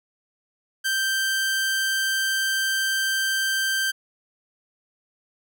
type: tone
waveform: sawtooth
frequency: 1566 Hz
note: G6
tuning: 2 cents flat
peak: -18 dBFS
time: 0.84-3.92 s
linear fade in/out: 20 ms
effects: none